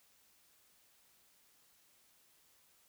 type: silence
effects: white hiss -69 dBFS RMS until 2.88 s